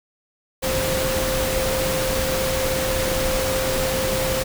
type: tone in noise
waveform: sine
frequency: 523.3 Hz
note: C5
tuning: in tune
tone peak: -23 dBFS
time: 0.62-4.44 s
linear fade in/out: 20 ms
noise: pink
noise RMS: -24 dBFS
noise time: 0.62-4.44 s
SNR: -2 dB
effects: none